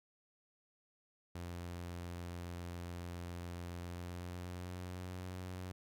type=tone with pitch glide; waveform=sawtooth; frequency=87.2 to 91.54 Hz; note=F2 to F#2; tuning=-2 to -18 cents; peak=-39 dBFS; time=1.35-5.72 s; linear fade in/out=5 ms; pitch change=+84 cents; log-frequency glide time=3.77-5.27 s; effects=none